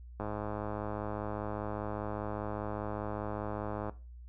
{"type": "click train", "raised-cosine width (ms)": 1, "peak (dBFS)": -23, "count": 389, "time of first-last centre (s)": [0.2, 3.895], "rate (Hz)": 105, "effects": ["noise-tail reverb RT60 0.3 s tail -17 dB re dry", "added 60 Hz sine -46 dBFS peak until 4.28 s"]}